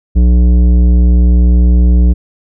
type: tone with tanh clipping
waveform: triangle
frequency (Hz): 60.3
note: B1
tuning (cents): -41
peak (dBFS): -6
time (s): 0.15-2.14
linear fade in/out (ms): 20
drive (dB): 16
effects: none